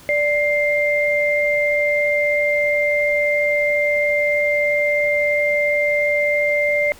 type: tone pair together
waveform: sine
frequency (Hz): 587.3 / 2101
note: D5 / C7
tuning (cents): 0 / +7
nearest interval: octave + minor seventh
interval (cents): 2207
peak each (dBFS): -18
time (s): 0.09-6.92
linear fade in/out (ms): 0
effects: pink hiss -44 dBFS RMS until 6.99 s